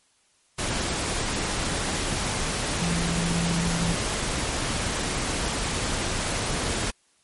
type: tone in noise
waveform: sine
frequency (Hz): 169.5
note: E3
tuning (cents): +49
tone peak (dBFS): -25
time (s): 2.81-3.95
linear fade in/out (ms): 10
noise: pink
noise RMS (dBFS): -27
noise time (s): 0.58-6.91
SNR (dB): -1
effects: white hiss -64 dBFS RMS until 7.23 s + MP3 48 kbps